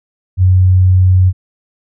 sine tone, 92.4 Hz, F#2, 2 cents flat, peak -5 dBFS, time 0.37-1.33 s, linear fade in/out 50 ms, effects none

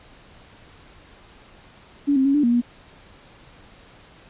sine tone with pitch steps, 284.9 / 265.5 / 276.6 / 294 / 237.6 / 240.2 Hz, C#4 / C4 / C#4 / D4 / A#3 / B3, +48 / +25 / -4 / +2 / +33 / -48 cents, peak -15 dBFS, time 2.07-2.616 s, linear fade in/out 20 ms, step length 91 ms, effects pink hiss -49 dBFS RMS until 4.29 s + resampled to 8000 Hz

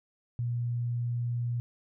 sine tone, 119.9 Hz, A#2, 49 cents sharp, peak -28 dBFS, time 0.39-1.6 s, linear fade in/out 0 ms, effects none

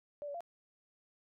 sine tone with pitch steps, 584 / 571 / 687 Hz, D5 / D5 / F5, -10 / -49 / -29 cents, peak -39 dBFS, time 0.22-0.406 s, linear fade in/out 0 ms, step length 62 ms, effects none

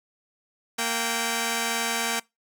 5% pulse tone pair together, 230.9 / 776.7 Hz, A#3 / G5, -16 / -16 cents, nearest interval octave + major sixth, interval 2100 cents, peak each -16 dBFS, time 0.78-2.2 s, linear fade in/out 10 ms, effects noise-tail reverb RT60 0.2 s tail -23 dB re dry

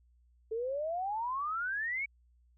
sine exponential sweep, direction up, 433.1 to 2279 Hz, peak -32 dBFS, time 0.51-2.06 s, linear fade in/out 10 ms, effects added 60 Hz sine -63 dBFS peak until 2.57 s

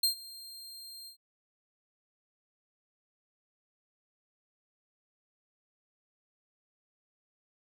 sawtooth tone with ADSR envelope, 4190 Hz, C8, 2 cents sharp, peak -20 dBFS, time 0.03-1.17 s, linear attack 6 ms, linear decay 110 ms, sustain -22 dB, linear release 100 ms, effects none

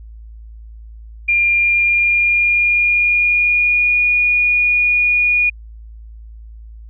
sine tone with pitch glide, 2400 to 2445 Hz, D7 to D#7, +37 to -31 cents, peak -11 dBFS, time 1.28-5.5 s, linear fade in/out 10 ms, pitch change +32 cents, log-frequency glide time 1.6-4.03 s, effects added 55 Hz sine -33 dBFS peak until 6.89 s

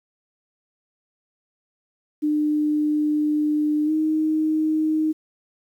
sine tone with pitch glide, 300.8 to 311.9 Hz, D4 to D#4, +42 to +4 cents, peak -18 dBFS, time 2.22-5.13 s, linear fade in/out 20 ms, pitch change +62 cents, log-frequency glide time 3.85-3.91 s, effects 9-bit

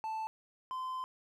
triangle tone pair in turn, 880 / 1030.3 Hz, A5 / C6, 0 / -27 cents, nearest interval minor third, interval 273 cents, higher second, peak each -33 / -34 dBFS, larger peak first, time 0.04-0.27 / 0.71-1.04 s, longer second, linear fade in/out 0 ms, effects none

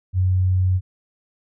sine tone, 92.5 Hz, F#2, in tune, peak -15 dBFS, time 0.13-0.81 s, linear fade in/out 50 ms, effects none

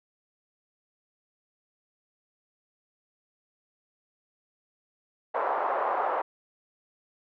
white band-pass noise, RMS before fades -28 dBFS, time 5.34-6.22 s, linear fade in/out 10 ms, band 510 to 1100 Hz, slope 24 dB/octave, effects none

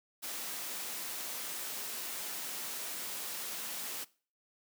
white noise, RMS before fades -40 dBFS, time 0.22-4.05 s, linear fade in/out 20 ms, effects noise-tail reverb RT60 0.4 s tail -21 dB re dry + high-pass 200 Hz 12 dB/octave

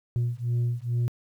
sine beating tone pair, 118.8 / 121.1 Hz, A#2 / B2, +33 / -34 cents, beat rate 2.3 Hz, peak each -25 dBFS, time 0.16-1.08 s, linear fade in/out 0 ms, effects tanh soft clip ceiling -21 dBFS + 10-bit

